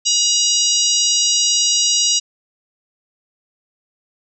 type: harmonic tone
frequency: 958 Hz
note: A#5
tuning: 47 cents sharp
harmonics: 3 / 4 / 5 / 6 / 7 / 8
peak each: -21 / -21 / -20 / -18 / -22 / -24 dBFS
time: 0.05-2.2 s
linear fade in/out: 20 ms
effects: none